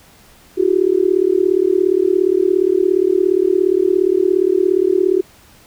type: tone with amplitude modulation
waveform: sine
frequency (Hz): 371.7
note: F#4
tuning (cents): +8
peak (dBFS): -7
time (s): 0.57-5.22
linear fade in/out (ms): 20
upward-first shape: sine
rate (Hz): 37.2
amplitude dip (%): 100
effects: pink hiss -47 dBFS RMS until 5.66 s